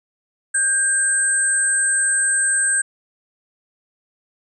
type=tone cluster; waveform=sine; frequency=1591 / 8160 / 8460 Hz; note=G6 / C9 / C9; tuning=+25 / -44 / +18 cents; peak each=-20 dBFS; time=0.54-2.82 s; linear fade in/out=10 ms; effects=none